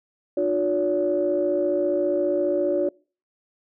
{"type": "tone cluster", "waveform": "sine", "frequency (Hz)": [304.4, 359.2, 570], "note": ["D#4", "F4", "C#5"], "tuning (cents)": [-38, 49, 48], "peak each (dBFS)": [-27, -23, -22], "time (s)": [0.37, 2.89], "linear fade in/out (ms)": 5, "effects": ["noise-tail reverb RT60 0.4 s tail -26 dB re dry", "tanh soft clip ceiling -11 dBFS"]}